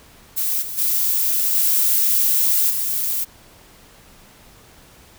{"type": "noise with level steps", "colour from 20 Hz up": "violet", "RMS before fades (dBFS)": [-21, -29, -19, -17, -22], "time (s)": [0.36, 3.25], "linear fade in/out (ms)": 20, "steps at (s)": [0.61, 0.77, 1.54, 2.69], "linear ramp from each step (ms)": 20, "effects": ["pink hiss -48 dBFS RMS until 5.18 s"]}